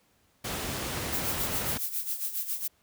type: noise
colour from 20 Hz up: pink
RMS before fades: -33 dBFS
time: 0.44-1.78 s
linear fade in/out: 10 ms
type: noise with tremolo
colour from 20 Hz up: violet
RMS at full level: -30 dBFS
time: 1.12-2.68 s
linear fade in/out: 10 ms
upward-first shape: sine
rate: 7.3 Hz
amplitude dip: 70%
effects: pink hiss -67 dBFS RMS until 2.82 s + high-pass 60 Hz 12 dB/octave